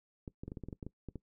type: clicks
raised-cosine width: 3 ms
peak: -29 dBFS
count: 12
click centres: 0.278 / 0.435 / 0.48 / 0.519 / 0.572 / 0.637 / 0.686 / 0.728 / 0.828 / 0.866 / 1.087 / 1.157 s
effects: noise-tail reverb RT60 0.1 s tail -20 dB re dry